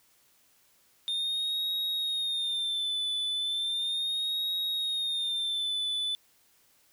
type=tone with vibrato; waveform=triangle; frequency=3630 Hz; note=A#7; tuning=47 cents flat; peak=-27 dBFS; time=1.08-6.15 s; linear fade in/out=0 ms; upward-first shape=sine; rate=0.36 Hz; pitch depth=70 cents each way; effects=white hiss -65 dBFS RMS until 6.92 s